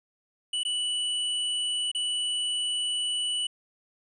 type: tone with dropouts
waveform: square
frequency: 2960 Hz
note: F#7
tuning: in tune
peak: -27 dBFS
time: 0.53-3.47 s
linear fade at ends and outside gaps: 5 ms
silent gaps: 0.634-0.65 / 1.916-1.948 s
effects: resampled to 24000 Hz